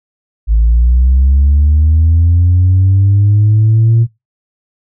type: linear sweep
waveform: sine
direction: up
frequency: 53 to 116.54 Hz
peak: -4 dBFS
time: 0.47-4.07 s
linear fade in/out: 50 ms
effects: noise-tail reverb RT60 0.2 s tail -20 dB re dry + tanh soft clip ceiling -3 dBFS